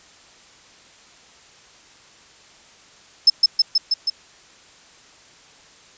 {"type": "tone with echo", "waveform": "sine", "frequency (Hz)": 5240, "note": "E8", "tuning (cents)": -11, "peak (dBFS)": -7, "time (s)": [3.27, 3.3], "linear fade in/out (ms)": 5, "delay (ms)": 160, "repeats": 5, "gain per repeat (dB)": -2, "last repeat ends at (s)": 4.1, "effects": ["white hiss -49 dBFS RMS until 5.97 s", "resampled to 16000 Hz"]}